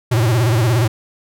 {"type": "tone with vibrato", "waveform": "square", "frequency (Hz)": 116.54, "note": "A#2", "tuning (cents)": 0, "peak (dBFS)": -13, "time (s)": [0.11, 0.88], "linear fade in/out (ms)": 10, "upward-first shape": "sine", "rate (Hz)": 17, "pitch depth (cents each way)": 160, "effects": []}